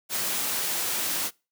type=noise; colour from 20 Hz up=white; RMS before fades=-28 dBFS; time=0.09-1.31 s; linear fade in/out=50 ms; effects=noise-tail reverb RT60 0.3 s tail -25 dB re dry + high-pass 150 Hz 12 dB/octave